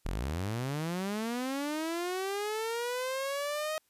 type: linear sweep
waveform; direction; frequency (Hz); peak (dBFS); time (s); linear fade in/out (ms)
sawtooth; up; 35 to 630; -28; 0.05-3.78; 0
effects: white hiss -72 dBFS RMS until 3.89 s + resampled to 32000 Hz

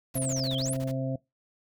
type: noise bursts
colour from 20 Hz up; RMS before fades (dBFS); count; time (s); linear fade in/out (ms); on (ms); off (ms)
pink; -44; 11; 0.14-0.916; 5; 46; 27
type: harmonic tone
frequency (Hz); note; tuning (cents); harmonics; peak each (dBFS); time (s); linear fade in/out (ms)
132.2; C3; +18; 1 / 2 / 4 / 5; -30 / -33 / -36 / -37; 0.15-1.16; 5
type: exponential two-way sweep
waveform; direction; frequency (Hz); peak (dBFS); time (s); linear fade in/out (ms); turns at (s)
sine; down then up; 11740 to 3061 to 11740; -31; 0.15-0.74; 5; 0.57
effects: noise-tail reverb RT60 0.2 s tail -22 dB re dry

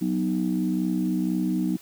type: chord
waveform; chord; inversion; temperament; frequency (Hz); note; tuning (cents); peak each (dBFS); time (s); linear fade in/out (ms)
sine; B major; second; equal; 185 / 246.9 / 311.1; F#3 / B3 / D#4; 0 / 0 / 0; -25 / -27 / -26; 0.01-1.77; 10
effects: tanh soft clip ceiling -14 dBFS + white hiss -50 dBFS RMS until 1.81 s

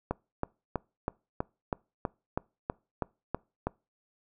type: click train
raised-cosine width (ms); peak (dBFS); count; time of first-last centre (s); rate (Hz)
1; -15; 12; 0.11-3.67; 3.09
effects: noise-tail reverb RT60 0.3 s tail -25 dB re dry

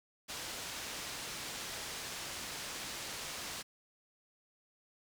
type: low-pass noise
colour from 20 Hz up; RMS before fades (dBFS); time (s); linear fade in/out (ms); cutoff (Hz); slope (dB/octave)
white; -43; 0.28-3.63; 20; 6600; 12
effects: none

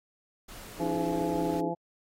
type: noise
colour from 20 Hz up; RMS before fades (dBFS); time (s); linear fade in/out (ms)
pink; -46; 0.48-1.61; 10
type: chord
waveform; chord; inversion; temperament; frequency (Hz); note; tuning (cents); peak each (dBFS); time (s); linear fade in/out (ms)
sine; C# suspended second; none; just; 277.2 / 311.8 / 415.8; C#4 / D#4 / G#4; 0 / +4 / +2; -36 / -32 / -35; 0.78-1.72; 50
type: harmonic tone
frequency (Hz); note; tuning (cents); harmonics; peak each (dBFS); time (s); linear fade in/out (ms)
170.1; F3; -45; 1 / 2 / 3 / 4 / 5; -36 / -36 / -36 / -36 / -36; 0.79-1.75; 20
effects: AAC 48 kbps

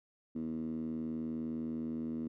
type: tone with band-pass filter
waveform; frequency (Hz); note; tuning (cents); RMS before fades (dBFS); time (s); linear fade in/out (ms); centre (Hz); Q
10% pulse; 79.8; D#2; +44; -38; 0.35-2.28; 10; 260; 6.4
effects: none

